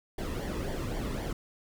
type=noise with flanger; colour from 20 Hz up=brown; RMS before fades=-34 dBFS; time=0.18-1.33 s; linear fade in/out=5 ms; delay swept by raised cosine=0.76 to 1.36 ms; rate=3.8 Hz; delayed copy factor=-0.65; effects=none